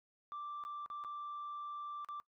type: tone with dropouts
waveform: sine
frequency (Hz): 1174.7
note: D6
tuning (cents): 0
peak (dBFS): -40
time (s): 0.32-2.2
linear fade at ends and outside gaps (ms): 0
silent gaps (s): 0.638-0.65 / 0.861-0.901 / 1.039-1.047 / 2.047-2.087
effects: noise-tail reverb RT60 0.1 s tail -20 dB re dry + tanh soft clip ceiling -39 dBFS